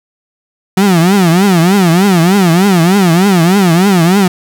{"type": "tone with vibrato", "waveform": "35% pulse", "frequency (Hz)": 182.3, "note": "F#3", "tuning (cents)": -25, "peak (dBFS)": -4, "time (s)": [0.77, 4.28], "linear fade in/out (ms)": 5, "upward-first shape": "triangle", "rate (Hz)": 3.3, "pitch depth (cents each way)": 230, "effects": []}